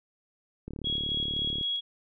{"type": "click train", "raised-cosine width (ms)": 3, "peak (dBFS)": -25, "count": 35, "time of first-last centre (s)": [0.68, 1.612], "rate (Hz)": 36.5}
{"type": "tone with tremolo", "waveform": "sine", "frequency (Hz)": 3321, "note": "G#7", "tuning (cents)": -1, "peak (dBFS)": -27, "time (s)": [0.84, 1.81], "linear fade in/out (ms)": 20, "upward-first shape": "square", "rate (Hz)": 3.8, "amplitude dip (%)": 25}
{"effects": []}